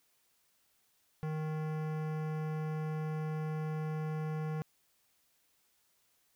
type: tone with hard clipping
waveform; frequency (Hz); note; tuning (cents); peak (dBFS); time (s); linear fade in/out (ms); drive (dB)
sine; 155.56; D#3; 0; -36; 1.23-4.62; 0; 18
effects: white hiss -73 dBFS RMS until 6.35 s